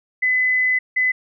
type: tone pair in turn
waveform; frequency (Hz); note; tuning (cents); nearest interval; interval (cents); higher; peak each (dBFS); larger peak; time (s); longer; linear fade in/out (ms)
sine; 2014 / 2014; B6 / B6; +33 / +33; unison; 0; neither; -15; neither; 0.22-0.79 / 0.96-1.12; first; 10
effects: none